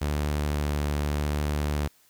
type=tone with vibrato; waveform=sawtooth; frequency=73.7 Hz; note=D2; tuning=7 cents sharp; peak=-21 dBFS; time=0.01-1.88 s; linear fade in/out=10 ms; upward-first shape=sine; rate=0.85 Hz; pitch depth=9 cents each way; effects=white hiss -61 dBFS RMS until 2.09 s